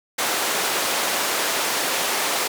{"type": "band-pass noise", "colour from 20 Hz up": "pink", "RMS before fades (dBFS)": -23, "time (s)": [0.18, 2.48], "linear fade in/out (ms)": 10, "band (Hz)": [490, 15000], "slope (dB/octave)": 12, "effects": []}